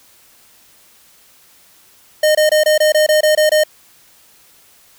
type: tone bursts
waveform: square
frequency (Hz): 613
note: D#5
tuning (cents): -26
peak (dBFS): -10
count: 10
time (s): 2.23-3.637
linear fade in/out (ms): 5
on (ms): 120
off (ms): 23
effects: white hiss -49 dBFS RMS until 4.98 s